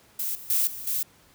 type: noise with level steps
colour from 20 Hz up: violet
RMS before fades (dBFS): -29 / -42 / -23 / -37 / -27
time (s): 0.19-1.03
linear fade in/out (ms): 5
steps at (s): 0.35 / 0.5 / 0.67 / 0.87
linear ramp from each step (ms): 2
effects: pink hiss -57 dBFS RMS until 1.34 s + high-pass 60 Hz 12 dB/octave